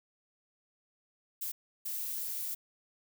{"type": "noise bursts at uneven times", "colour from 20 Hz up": "violet", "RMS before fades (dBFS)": -37, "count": 2, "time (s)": [[1.41, 1.52], [1.85, 2.55]], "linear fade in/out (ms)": 10, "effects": []}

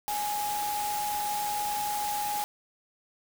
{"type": "tone in noise", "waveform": "sine", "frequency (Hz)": 830.6, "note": "G#5", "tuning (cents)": 0, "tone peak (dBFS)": -29, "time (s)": [0.08, 2.44], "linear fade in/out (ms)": 0, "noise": "white", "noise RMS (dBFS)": -36, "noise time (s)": [0.08, 2.44], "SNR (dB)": 4, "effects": []}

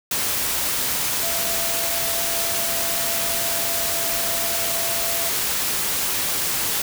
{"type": "tone in noise", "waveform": "sine", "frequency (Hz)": 674, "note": "E5", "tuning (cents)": 38, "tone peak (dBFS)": -31, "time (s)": [1.23, 5.29], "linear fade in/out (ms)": 2, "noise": "white", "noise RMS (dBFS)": -23, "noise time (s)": [0.11, 6.82], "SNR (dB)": -11, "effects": []}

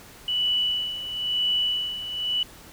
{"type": "tone with tremolo", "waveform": "sine", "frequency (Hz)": 2961, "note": "F#7", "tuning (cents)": 1, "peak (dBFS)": -20, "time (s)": [0.28, 2.43], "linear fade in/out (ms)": 2, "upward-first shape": "sine", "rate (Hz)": 1, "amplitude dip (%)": 70, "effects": ["pink hiss -47 dBFS RMS until 2.72 s"]}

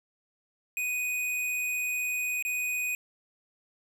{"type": "tone with dropouts", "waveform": "square", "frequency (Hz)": 2489, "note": "D#7", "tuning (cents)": 0, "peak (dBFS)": -29, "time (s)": [0.77, 2.95], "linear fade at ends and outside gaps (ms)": 1, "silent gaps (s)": [2.425, 2.45], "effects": ["11-bit"]}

